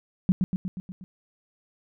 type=tone with echo; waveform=sine; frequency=185 Hz; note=F#3; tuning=in tune; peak=-15 dBFS; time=0.29-0.32 s; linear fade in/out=0 ms; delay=120 ms; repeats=6; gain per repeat=-4 dB; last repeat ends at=1.04 s; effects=none